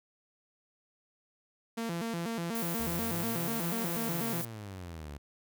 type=tone with vibrato; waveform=sawtooth; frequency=197.1 Hz; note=G3; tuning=10 cents sharp; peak=-29 dBFS; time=1.77-4.42 s; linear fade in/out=10 ms; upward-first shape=square; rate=4.1 Hz; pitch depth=260 cents each way
type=noise; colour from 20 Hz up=violet; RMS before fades=-38 dBFS; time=2.55-4.45 s; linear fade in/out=2 ms
type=exponential two-way sweep; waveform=sawtooth; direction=up then down; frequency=69.3 to 190.6 to 69.3 Hz; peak=-37 dBFS; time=2.79-5.18 s; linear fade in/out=10 ms; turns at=3.79 s
effects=none